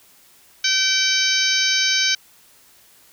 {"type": "harmonic tone", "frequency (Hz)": 770, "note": "G5", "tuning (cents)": -31, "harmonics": [2, 3, 4, 5, 6, 7, 8], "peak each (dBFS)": [-24, -24, -24, -24, -24, -24, -24], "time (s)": [0.64, 2.15], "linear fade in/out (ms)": 5, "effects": ["white hiss -52 dBFS RMS until 3.12 s"]}